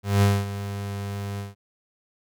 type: tone with ADSR envelope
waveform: 35% pulse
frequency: 100.2 Hz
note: G2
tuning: 38 cents sharp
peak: -13 dBFS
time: 0.03-1.55 s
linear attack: 190 ms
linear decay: 230 ms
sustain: -14 dB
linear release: 160 ms
effects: none